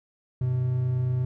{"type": "tone pair together", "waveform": "triangle", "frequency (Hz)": [98, 126.63], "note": ["G2", "B2"], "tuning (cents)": [0, 44], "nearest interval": "major third", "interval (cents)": 444, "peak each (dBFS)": [-31, -21], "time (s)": [0.41, 1.25], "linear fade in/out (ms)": 5, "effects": []}